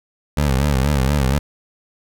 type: tone with vibrato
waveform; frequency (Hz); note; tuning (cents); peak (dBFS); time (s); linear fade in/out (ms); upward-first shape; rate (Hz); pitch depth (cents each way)
20% pulse; 69.3; C#2; 0; -10; 0.37-1.39; 5; sine; 4.2; 130
effects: none